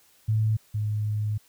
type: tone pair in turn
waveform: sine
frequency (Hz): 109.1 / 105.99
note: A2 / G#2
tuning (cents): -14 / +36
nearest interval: minor second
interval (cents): 50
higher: first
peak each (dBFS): -20 / -24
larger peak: first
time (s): 0.28-0.57 / 0.74-1.38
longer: second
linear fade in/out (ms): 10
effects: white hiss -60 dBFS RMS until 1.48 s